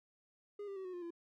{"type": "tone with pitch steps", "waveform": "triangle", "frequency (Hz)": [410.3, 395.2, 380.6, 366.6, 353.1, 340.1], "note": ["G#4", "G4", "F#4", "F#4", "F4", "F4"], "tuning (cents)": [-21, 14, 49, -16, 19, -46], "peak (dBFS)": -40, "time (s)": [0.59, 1.106], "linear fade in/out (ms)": 5, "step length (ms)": 86, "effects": []}